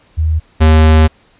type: tone pair in turn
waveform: sine / square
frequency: 79 / 78.61 Hz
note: D#2 / D#2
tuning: +27 / +18 cents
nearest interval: unison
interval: 9 cents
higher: first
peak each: -10 / -5 dBFS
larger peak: second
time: 0.17-0.4 / 0.6-1.08 s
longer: second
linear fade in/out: 20 ms
effects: pink hiss -50 dBFS RMS until 1.39 s + resampled to 8000 Hz